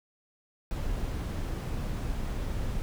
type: noise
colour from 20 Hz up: brown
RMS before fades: -32 dBFS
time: 0.71-2.82 s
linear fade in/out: 0 ms
effects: none